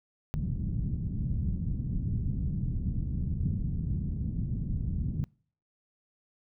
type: low-pass noise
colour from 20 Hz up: white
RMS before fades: -31 dBFS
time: 0.34-5.24 s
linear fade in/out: 0 ms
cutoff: 170 Hz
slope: 24 dB/octave
effects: noise-tail reverb RT60 0.5 s tail -26 dB re dry